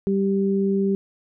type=tone pair together; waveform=sine; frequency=195.95 / 391.9 Hz; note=G3 / G4; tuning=0 / 0 cents; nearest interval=octave; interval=1200 cents; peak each=-20 / -22 dBFS; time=0.07-0.95 s; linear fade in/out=0 ms; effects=none